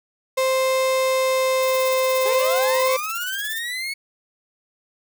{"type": "tone with pitch glide", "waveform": "35% pulse", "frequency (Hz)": [523.3, 520], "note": ["C5", "C5"], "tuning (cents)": [0, -11], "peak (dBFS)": -16, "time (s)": [0.37, 2.97], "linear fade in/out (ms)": 10, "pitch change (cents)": -11, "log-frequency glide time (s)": [0.9, 2.2]}
{"type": "noise with tremolo", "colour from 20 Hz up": "violet", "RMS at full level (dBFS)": -30, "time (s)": [1.62, 3.6], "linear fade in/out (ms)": 20, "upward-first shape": "sine", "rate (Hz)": 17, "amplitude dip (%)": 95}
{"type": "linear sweep", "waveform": "30% pulse", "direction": "up", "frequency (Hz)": [392, 2217], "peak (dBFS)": -23, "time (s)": [2.25, 3.94], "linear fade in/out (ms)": 10}
{"effects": []}